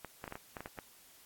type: clicks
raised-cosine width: 0.5 ms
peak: -27 dBFS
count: 9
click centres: 0.047 / 0.241 / 0.278 / 0.324 / 0.355 / 0.568 / 0.606 / 0.659 / 0.788 s
effects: white hiss -60 dBFS RMS until 1.25 s + AAC 64 kbps